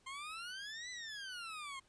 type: exponential two-way sweep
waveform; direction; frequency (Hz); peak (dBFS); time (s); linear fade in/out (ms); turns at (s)
20% pulse; up then down; 1046.5 to 2017 to 1055; -39; 0.06-1.8; 10; 0.9
effects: pink hiss -71 dBFS RMS until 1.88 s + resampled to 22050 Hz